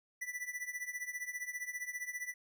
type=tone with tremolo; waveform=square; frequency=1975.5 Hz; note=B6; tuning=in tune; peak=-36 dBFS; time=0.21-2.34 s; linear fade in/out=10 ms; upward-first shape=triangle; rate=15 Hz; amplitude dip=90%; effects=none

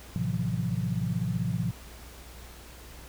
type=chord; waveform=sine; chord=F# half-diminished seventh; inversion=first; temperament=equal with one note detuned; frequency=110 / 130.81 / 164.81 / 180.67 Hz; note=A2 / C3 / E3 / F#3; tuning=0 / 0 / 0 / -41 cents; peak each=-32 dBFS; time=0.16-1.71 s; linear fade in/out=0 ms; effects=added 60 Hz sine -47 dBFS peak until 3.08 s + pink hiss -49 dBFS RMS until 3.08 s

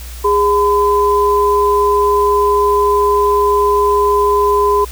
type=tone pair together; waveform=sine; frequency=410.9 / 1013 Hz; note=G#4 / B5; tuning=-18 / +44 cents; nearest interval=octave + major third; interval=1562 cents; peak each=-12 dBFS; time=0.24-4.85 s; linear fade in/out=10 ms; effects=added 60 Hz sine -27 dBFS peak until 4.91 s + white hiss -35 dBFS RMS until 4.91 s

